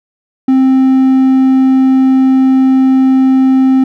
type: tone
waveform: triangle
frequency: 263 Hz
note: C4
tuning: 9 cents sharp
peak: -3 dBFS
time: 0.48-3.84 s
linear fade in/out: 5 ms
effects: none